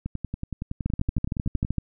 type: two click trains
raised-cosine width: 5 ms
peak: -12 / -17 dBFS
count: 13 / 18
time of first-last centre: 0.86-1.783 / 0.06-1.649 s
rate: 13 / 10.7 Hz
effects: none